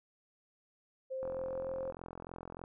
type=tone with pitch glide; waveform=sine; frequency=525 to 529 Hz; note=C5 to C5; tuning=+6 to +19 cents; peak=-36 dBFS; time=1.1-1.92 s; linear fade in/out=20 ms; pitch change=+13 cents; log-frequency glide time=1.47-1.71 s
type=click train; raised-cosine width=1 ms; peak=-31 dBFS; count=62; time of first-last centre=1.23-2.639 s; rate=43.3 Hz
effects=none